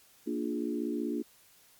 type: chord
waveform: sine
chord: Bb dominant seventh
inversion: none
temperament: equal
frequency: 233.1 / 293.7 / 349.2 / 415.3 Hz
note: Bb3 / D4 / F4 / Ab4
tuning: 0 / 0 / 0 / 0 cents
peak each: -35 / -34 / -36 / -40 dBFS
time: 0.26-1.23 s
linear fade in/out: 20 ms
effects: white hiss -61 dBFS RMS until 1.79 s + MP3 96 kbps